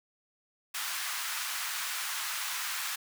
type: high-pass noise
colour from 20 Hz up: pink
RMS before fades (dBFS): -35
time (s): 0.74-2.96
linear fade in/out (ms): 10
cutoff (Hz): 1100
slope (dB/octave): 24
effects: none